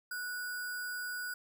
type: tone with sample-and-hold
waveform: sine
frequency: 1471 Hz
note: F#6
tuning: 11 cents flat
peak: -36 dBFS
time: 0.11-1.34 s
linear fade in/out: 5 ms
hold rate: 6300 Hz
effects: none